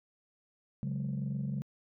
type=chord; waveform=sine; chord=C# suspended fourth; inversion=none; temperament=equal; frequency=138.59 / 185 / 207.7 Hz; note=C#3 / F#3 / G#3; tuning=0 / 0 / 0 cents; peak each=-33 / -38 / -37 dBFS; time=0.83-1.62 s; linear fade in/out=0 ms; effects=tanh soft clip ceiling -27 dBFS